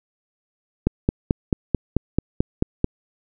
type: click train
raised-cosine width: 3 ms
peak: -4 dBFS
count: 10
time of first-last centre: 0.87-2.844 s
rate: 4.56 Hz
effects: none